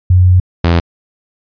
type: tone pair in turn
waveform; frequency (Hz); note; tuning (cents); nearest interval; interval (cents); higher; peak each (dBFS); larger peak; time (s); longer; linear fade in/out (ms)
sine / sawtooth; 91 / 85.05; F#2 / F2; -28 / -45; minor second; 117; first; -4; neither; 0.1-0.4 / 0.64-0.8; first; 5
effects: resampled to 11025 Hz